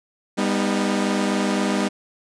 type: chord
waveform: sawtooth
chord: G augmented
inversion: none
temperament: equal with one note detuned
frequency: 199.54 / 246.9 / 311.1 Hz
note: G3 / B3 / D#4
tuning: +31 / 0 / 0 cents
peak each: -18 / -21 / -22 dBFS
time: 0.37-1.89 s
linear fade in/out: 20 ms
effects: resampled to 22050 Hz